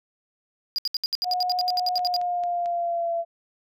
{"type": "tone bursts", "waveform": "triangle", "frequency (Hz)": 4860, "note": "D#8", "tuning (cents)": -42, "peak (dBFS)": -21, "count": 16, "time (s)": [0.76, 2.164], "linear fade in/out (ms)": 0, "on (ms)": 24, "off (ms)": 68}
{"type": "tone with pitch glide", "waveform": "sine", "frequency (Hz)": [725, 676.4], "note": ["F#5", "E5"], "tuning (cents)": [-35, 44], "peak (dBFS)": -23, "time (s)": [1.23, 3.25], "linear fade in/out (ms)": 50, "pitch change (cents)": -121, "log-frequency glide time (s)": [1.92, 3.14]}
{"type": "click train", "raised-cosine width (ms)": 0.2, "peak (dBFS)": -27, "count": 5, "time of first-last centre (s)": [1.77, 2.659], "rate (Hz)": 4.5}
{"effects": []}